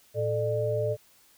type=tone cluster; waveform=sine; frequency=112.7 / 437.9 / 598 Hz; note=A2 / A4 / D5; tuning=+42 / -8 / +31 cents; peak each=-30 / -30 / -28 dBFS; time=0.14-0.97 s; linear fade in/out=50 ms; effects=white hiss -60 dBFS RMS until 1.37 s